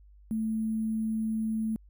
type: tone with sample-and-hold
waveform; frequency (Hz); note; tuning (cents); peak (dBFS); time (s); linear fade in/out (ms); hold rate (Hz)
sine; 220; A3; 0; -27; 0.31-1.76; 0; 11025
effects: added 50 Hz sine -52 dBFS peak until 1.89 s

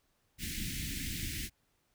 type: band-stop noise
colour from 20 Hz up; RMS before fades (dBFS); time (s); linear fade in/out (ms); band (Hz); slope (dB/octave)
pink; -38; 0.38-1.5; 50; 320 to 1800; 48
effects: pink hiss -75 dBFS RMS until 1.94 s

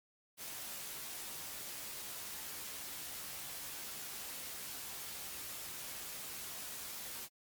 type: noise with comb filter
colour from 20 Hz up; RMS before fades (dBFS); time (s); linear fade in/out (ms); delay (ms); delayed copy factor
white; -45; 0.37-7.29; 50; 14; +0.5
effects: MP3 96 kbps

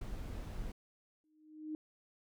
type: noise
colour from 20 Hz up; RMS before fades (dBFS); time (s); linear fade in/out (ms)
brown; -42; 0.01-0.72; 5
type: tone with exponential growth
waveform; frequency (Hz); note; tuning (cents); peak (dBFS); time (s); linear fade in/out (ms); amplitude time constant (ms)
sine; 308.8; D#4; -13; -36; 1.24-1.75; 1; 110
effects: none

